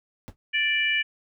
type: noise with exponential decay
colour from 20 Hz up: brown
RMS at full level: -32 dBFS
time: 0.28-0.36 s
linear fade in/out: 0 ms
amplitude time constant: 16 ms
type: harmonic tone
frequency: 587.3 Hz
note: D5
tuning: in tune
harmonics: 3 / 4 / 5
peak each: -26 / -24 / -27 dBFS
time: 0.53-1.03 s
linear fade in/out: 20 ms
effects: none